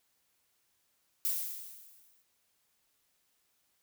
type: noise with exponential decay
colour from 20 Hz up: violet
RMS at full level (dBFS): -30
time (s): 1.25-2.22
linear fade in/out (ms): 0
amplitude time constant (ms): 210
effects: white hiss -75 dBFS RMS until 3.82 s